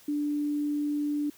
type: tone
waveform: sine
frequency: 293.7 Hz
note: D4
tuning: in tune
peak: -26 dBFS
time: 0.08-1.3 s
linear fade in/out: 5 ms
effects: white hiss -56 dBFS RMS until 1.37 s